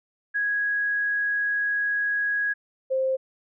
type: tone pair in turn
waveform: sine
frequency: 1659 / 526.2 Hz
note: G#6 / C5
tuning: -2 / +10 cents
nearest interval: octave + minor sixth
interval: 1988 cents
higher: first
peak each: -22 / -21 dBFS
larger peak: second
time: 0.34-2.54 / 2.9-3.17 s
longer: first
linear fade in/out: 20 ms
effects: none